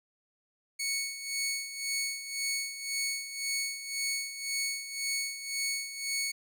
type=tone with tremolo; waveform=15% pulse; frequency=2217 Hz; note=C#7; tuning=in tune; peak=-23 dBFS; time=0.79-6.32 s; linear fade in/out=10 ms; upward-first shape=sine; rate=1.9 Hz; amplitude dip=70%; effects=none